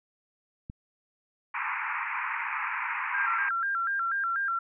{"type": "click", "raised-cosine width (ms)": 5, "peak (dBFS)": -26, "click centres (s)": 0.699}
{"type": "band-pass noise", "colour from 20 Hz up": "pink", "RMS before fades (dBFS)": -32, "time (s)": [1.54, 3.49], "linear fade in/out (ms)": 5, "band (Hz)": [870, 2500], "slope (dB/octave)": 96}
{"type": "tone with vibrato", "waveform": "sine", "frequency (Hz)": 1475, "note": "F#6", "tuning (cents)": -6, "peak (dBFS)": -26, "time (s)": [3.14, 4.59], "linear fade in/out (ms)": 5, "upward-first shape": "square", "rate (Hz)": 4.1, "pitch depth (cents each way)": 140}
{"effects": []}